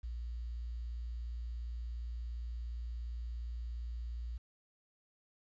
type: tone with quantisation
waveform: sine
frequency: 58.6 Hz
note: A#1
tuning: 10 cents sharp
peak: -38 dBFS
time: 0.03-4.38 s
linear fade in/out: 10 ms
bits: 11
effects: resampled to 16000 Hz